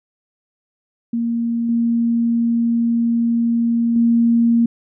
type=tone with level steps; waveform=sine; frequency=233.1 Hz; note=A#3; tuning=in tune; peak=-17 / -14 / -11 dBFS; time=1.13-4.66 s; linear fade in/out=5 ms; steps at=1.69 / 3.96 s; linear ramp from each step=2 ms; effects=none